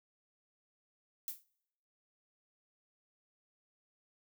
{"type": "noise with exponential decay", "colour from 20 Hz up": "violet", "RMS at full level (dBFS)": -36, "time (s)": [1.28, 1.44], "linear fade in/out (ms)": 0, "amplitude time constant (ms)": 34, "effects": ["noise-tail reverb RT60 0.8 s tail -25 dB re dry"]}